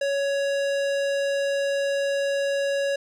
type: tone with hard clipping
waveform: sine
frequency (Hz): 558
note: C#5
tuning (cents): +11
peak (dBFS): -24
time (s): 0.01-2.96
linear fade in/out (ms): 5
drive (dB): 18
effects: none